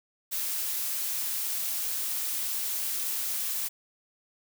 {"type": "noise", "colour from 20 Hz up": "blue", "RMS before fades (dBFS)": -31, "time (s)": [0.31, 3.69], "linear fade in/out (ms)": 20, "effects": []}